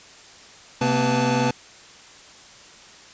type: tone cluster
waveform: square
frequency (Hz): 130.2 / 232.2 / 253.5 / 495.9 / 876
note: C3 / A#3 / B3 / B4 / A5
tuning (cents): -8 / -7 / +45 / +7 / -8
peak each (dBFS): -26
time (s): 0.81-1.51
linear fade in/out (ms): 5
effects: white hiss -46 dBFS RMS until 3.13 s + resampled to 16000 Hz